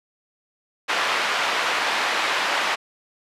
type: band-pass noise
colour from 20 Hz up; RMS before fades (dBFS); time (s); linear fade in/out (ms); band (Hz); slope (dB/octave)
pink; -23; 0.88-2.76; 20; 850 to 3200; 12
effects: resampled to 32000 Hz